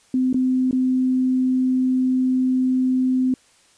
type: tone with dropouts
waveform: sine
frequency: 256.9 Hz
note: C4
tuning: 32 cents flat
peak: -16 dBFS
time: 0.14-3.34 s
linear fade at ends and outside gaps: 2 ms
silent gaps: 0.329-0.343 / 0.711-0.728 s
effects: white hiss -56 dBFS RMS until 3.77 s + resampled to 22050 Hz